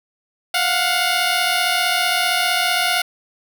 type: tone pair together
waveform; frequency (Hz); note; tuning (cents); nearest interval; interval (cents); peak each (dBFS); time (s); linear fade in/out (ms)
10% pulse; 698.5 / 733.9; F5 / F#5; 0 / -14; minor second; 86; -11; 0.54-3.02; 5
effects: none